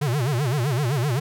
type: tone with vibrato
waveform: square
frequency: 132.8 Hz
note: C3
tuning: 26 cents sharp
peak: -21 dBFS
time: 0.01-1.2 s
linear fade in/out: 10 ms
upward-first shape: sine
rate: 7.8 Hz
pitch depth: 240 cents each way
effects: none